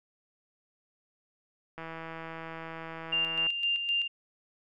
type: click train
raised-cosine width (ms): 0.5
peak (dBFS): -26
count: 276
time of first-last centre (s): 1.78-3.467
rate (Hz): 163
type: tone with tremolo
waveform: sine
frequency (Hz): 2794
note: F7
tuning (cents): 0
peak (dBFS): -25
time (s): 3.12-4.08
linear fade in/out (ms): 10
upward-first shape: square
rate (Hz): 3.9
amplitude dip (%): 50
effects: none